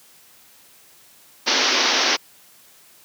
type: band-pass noise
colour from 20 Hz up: white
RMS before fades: -19 dBFS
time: 1.46-2.17 s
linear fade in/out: 20 ms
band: 230 to 6000 Hz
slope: 96 dB/octave
effects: white hiss -51 dBFS RMS until 3.04 s + high-pass 80 Hz 12 dB/octave